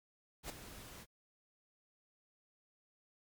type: noise with ADSR envelope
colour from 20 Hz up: pink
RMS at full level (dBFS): -41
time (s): 0.43-1.06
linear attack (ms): 66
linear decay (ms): 8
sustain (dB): -11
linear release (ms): 42
effects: MP3 96 kbps